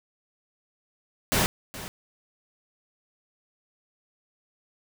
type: noise with echo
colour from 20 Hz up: pink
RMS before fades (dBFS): -23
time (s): 1.32-1.46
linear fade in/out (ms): 0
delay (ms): 420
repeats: 1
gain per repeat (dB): -15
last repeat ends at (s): 1.88
effects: none